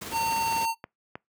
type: noise with tremolo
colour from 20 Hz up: pink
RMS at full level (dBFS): -35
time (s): 0.01-0.66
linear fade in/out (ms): 10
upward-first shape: square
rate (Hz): 20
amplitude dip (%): 30
type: tone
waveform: square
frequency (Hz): 910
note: A#5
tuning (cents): -42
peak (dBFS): -25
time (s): 0.11-0.75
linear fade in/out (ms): 50
type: clicks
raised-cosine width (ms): 0.5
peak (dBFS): -21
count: 3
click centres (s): 0.525 / 0.841 / 1.155
effects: noise-tail reverb RT60 0.2 s tail -26 dB re dry + high-pass 100 Hz 12 dB/octave